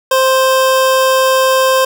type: tone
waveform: 25% pulse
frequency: 524 Hz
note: C5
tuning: 2 cents sharp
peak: -5 dBFS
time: 0.11-1.85 s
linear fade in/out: 5 ms
effects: none